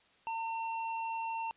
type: tone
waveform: square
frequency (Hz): 906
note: A#5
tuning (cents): -50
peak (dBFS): -35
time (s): 0.27-1.51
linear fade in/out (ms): 0
effects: white hiss -66 dBFS RMS until 1.56 s + resampled to 8000 Hz